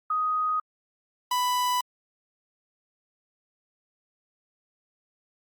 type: tone pair in turn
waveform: sine / 45% pulse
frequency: 1250 / 992.1 Hz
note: D#6 / B5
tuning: +8 / +8 cents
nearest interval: major third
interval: 400 cents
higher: first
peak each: -23 / -23 dBFS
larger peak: neither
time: 0.1-0.6 / 1.31-1.81 s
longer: neither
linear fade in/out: 5 ms
effects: Opus 48 kbps